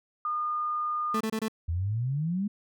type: tone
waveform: sine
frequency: 1218 Hz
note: D#6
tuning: 37 cents flat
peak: -27 dBFS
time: 0.25-1.2 s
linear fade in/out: 2 ms
type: tone bursts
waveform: 30% pulse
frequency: 220 Hz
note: A3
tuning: in tune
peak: -25 dBFS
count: 4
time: 1.14-1.483 s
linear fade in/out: 5 ms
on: 67 ms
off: 25 ms
type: exponential sweep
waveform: sine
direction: up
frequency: 79.6 to 211.9 Hz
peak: -26 dBFS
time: 1.68-2.48 s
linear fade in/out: 10 ms
effects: none

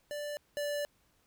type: tone pair in turn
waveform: square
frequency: 587.3 / 583.2 Hz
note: D5 / D5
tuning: 0 / -12 cents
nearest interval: unison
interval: 12 cents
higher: first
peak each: -37 / -33 dBFS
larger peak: second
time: 0.11-0.37 / 0.57-0.85 s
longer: second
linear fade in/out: 0 ms
effects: pink hiss -71 dBFS RMS until 1.26 s

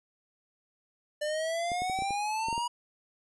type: exponential sweep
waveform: square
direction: up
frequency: 593 to 970 Hz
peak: -30 dBFS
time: 1.21-2.68 s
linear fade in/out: 10 ms
type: clicks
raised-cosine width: 2 ms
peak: -27 dBFS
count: 9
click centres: 1.718 / 1.82 / 1.898 / 1.989 / 2.022 / 2.107 / 2.485 / 2.528 / 2.579 s
effects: resampled to 24000 Hz

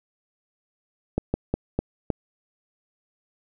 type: slowing click train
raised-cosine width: 2 ms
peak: -9 dBFS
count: 5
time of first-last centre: 1.18-2.102 s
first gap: 160 ms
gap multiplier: 1.25
effects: none

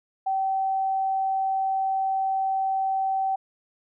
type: tone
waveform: sine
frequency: 770 Hz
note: G5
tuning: 31 cents flat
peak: -22 dBFS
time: 0.26-3.36 s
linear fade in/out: 10 ms
effects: none

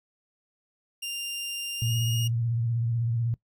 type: tone with pitch glide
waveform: sawtooth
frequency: 2794 to 2853 Hz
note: F7 to F7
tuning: 0 to +36 cents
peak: -28 dBFS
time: 1.02-2.28 s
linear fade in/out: 10 ms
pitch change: +36 cents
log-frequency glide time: 1.77-1.95 s
type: tone with vibrato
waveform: sine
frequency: 116.7 Hz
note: A#2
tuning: 2 cents sharp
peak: -24 dBFS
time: 1.82-3.34 s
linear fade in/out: 0 ms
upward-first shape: sine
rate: 16 Hz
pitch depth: 56 cents each way
effects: noise-tail reverb RT60 0.1 s tail -21 dB re dry

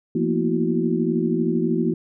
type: tone cluster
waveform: sine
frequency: 170.2 / 227.9 / 240.6 / 326.9 / 370.3 Hz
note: F3 / A#3 / B3 / E4 / F#4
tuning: -44 / -39 / -45 / -14 / +1 cents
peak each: -25 dBFS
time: 0.15-1.94 s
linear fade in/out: 5 ms
effects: none

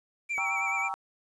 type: tone with vibrato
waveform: triangle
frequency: 2321 Hz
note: D7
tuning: 21 cents flat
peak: -27 dBFS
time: 0.29-0.89 s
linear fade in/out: 20 ms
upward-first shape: sine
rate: 9.3 Hz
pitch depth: 46 cents each way
type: chord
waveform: sine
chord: G diminished seventh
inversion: none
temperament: equal with one note detuned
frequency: 784 / 932.3 / 1123.6 / 1318.5 Hz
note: G5 / Bb5 / Db6 / Fb6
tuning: 0 / 0 / +23 / 0 cents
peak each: -34 / -37 / -39 / -36 dBFS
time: 0.38-0.94 s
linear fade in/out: 0 ms
effects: resampled to 24000 Hz + 10-bit

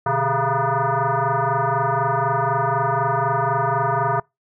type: tone with frequency modulation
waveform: sine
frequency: 124.5 Hz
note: B2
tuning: 14 cents sharp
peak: -17 dBFS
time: 0.06-4.2 s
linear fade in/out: 5 ms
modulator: 273 Hz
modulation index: 4.5
effects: noise-tail reverb RT60 0.2 s tail -25 dB re dry

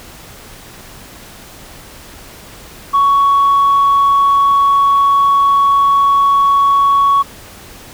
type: tone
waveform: sine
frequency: 1116 Hz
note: C#6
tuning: 11 cents sharp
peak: -6 dBFS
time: 2.93-7.23 s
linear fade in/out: 20 ms
effects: tanh soft clip ceiling -5 dBFS + pink hiss -36 dBFS RMS until 7.93 s

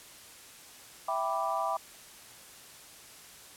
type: chord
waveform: sine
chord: E minor seventh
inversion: none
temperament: equal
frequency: 659.3 / 784 / 987.8 / 1174.7 Hz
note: E5 / G5 / B5 / D6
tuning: 0 / 0 / 0 / 0 cents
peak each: -34 dBFS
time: 1.08-1.77 s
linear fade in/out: 5 ms
effects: white hiss -51 dBFS RMS until 3.56 s + low-pass 12000 Hz 12 dB/octave

